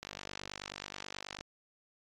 click train, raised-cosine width 0.2 ms, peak -23 dBFS, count 69, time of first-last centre 0.03-1.409 s, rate 49.3 Hz, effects AAC 32 kbps

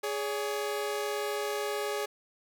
sawtooth tone pair together, 415.3 / 566.5 Hz, G#4 / C#5, 0 / +37 cents, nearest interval perfect fourth, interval 537 cents, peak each -28 / -32 dBFS, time 0.03-2.06 s, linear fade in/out 10 ms, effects none

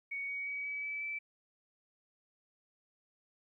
sine tone with pitch steps, 2234 / 2251 / 2268 / 2285 / 2302 / 2319 Hz, C#7 / C#7 / C#7 / D7 / D7 / D7, +13 / +26 / +39 / -48 / -35 / -22 cents, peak -36 dBFS, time 0.11-1.19 s, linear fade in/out 10 ms, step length 180 ms, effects 13-bit

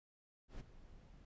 brown noise with ADSR envelope, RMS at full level -45 dBFS, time 0.48-1.25 s, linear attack 120 ms, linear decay 17 ms, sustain -14 dB, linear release 4 ms, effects resampled to 16000 Hz

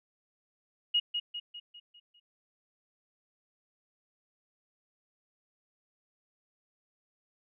sine tone with echo, 2882 Hz, F#7, 46 cents flat, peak -23 dBFS, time 0.94-1 s, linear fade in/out 10 ms, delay 200 ms, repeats 6, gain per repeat -6 dB, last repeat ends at 2.2 s, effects none

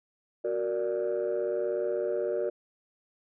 sine chord, Gb augmented, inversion none, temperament equal, 370 / 466.2 / 587.3 Hz, Gb4 / Bb4 / D5, 0 / 0 / 0 cents, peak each -30 dBFS, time 0.44-2.5 s, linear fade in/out 10 ms, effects tanh soft clip ceiling -22 dBFS

